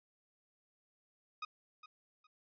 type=tone with echo; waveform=sawtooth; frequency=1249 Hz; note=D#6; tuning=6 cents sharp; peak=-35 dBFS; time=1.42-1.45 s; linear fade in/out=5 ms; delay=410 ms; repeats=2; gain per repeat=-13 dB; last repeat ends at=2.27 s; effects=resampled to 11025 Hz